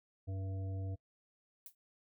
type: harmonic tone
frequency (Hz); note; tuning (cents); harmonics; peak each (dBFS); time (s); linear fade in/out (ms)
96; G2; -36; 1 / 3 / 5 / 7; -37 / -50 / -54 / -55; 0.27-0.96; 20
type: noise with exponential decay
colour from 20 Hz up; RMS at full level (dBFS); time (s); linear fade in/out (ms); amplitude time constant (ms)
violet; -45; 1.66-1.75; 2; 19
effects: noise-tail reverb RT60 0.1 s tail -24 dB re dry